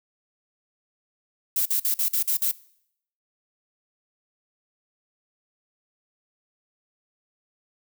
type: noise bursts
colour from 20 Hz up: violet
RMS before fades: -23 dBFS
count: 7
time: 1.56-2.514 s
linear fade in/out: 5 ms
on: 96 ms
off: 47 ms
effects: noise-tail reverb RT60 0.7 s tail -21 dB re dry